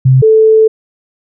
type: tone pair in turn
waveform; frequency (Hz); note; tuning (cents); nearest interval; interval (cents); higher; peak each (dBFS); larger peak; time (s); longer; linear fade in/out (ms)
sine; 130.81 / 439.1; C3 / A4; 0 / -4; octave + major sixth; 2096; second; -3; neither; 0.05-0.22 / 0.22-0.68; second; 10
effects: none